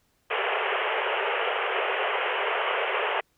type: band-pass noise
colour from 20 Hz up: pink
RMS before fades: -27 dBFS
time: 0.3-3.21 s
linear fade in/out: 10 ms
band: 390 to 3100 Hz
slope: 96 dB/octave
effects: pink hiss -69 dBFS RMS until 3.37 s